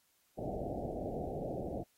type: low-pass noise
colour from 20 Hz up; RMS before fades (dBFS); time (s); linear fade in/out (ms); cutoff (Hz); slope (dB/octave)
white; -39; 0.37-1.84; 20; 750; 96
effects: white hiss -73 dBFS RMS until 1.97 s + AAC 48 kbps